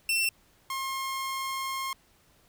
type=tone pair in turn; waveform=sawtooth; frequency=2697 / 1070.3 Hz; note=E7 / C6; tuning=+39 / +39 cents; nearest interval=octave + major third; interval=1600 cents; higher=first; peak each=-21 / -27 dBFS; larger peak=first; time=0.09-0.29 / 0.7-1.93 s; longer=second; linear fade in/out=2 ms; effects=pink hiss -63 dBFS RMS until 2.48 s